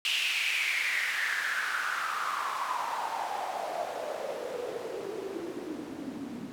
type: noise with band-pass filter sweep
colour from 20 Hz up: white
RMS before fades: -33 dBFS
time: 0.05-6.52 s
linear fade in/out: 0 ms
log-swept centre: 2900 to 230 Hz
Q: 5.8
effects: none